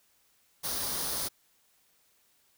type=noise with comb filter; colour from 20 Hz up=white; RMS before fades=-33 dBFS; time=0.63-1.29 s; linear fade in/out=20 ms; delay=0.2 ms; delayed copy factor=+0.55; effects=white hiss -68 dBFS RMS until 2.57 s